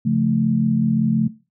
sine chord, Db augmented, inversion none, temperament equal, 138.59 / 174.61 / 220 Hz, Db3 / F3 / A3, 0 / 0 / 0 cents, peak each -21 / -22 / -18 dBFS, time 0.05-1.28 s, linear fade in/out 10 ms, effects noise-tail reverb RT60 0.3 s tail -18 dB re dry

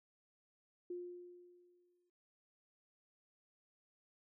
sine tone with exponential decay, 354.2 Hz, F4, 24 cents sharp, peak -40 dBFS, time 0.9-2.1 s, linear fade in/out 5 ms, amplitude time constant 260 ms, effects none

